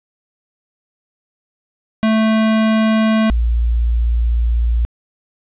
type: tone pair in turn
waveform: square / sine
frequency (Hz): 220 / 58.02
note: A3 / A#1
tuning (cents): 0 / -7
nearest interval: octave + major seventh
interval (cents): 2307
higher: first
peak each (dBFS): -12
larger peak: neither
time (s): 2.03-3.3 / 3.3-4.85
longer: second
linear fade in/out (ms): 0
effects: resampled to 8000 Hz + 8-bit